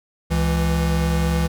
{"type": "tone pair together", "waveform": "square", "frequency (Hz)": [69.7, 165.78], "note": ["C#2", "E3"], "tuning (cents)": [10, 10], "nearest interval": "octave + minor third", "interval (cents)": 1500, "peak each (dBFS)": -21, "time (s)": [0.3, 1.48], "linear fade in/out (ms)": 20, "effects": []}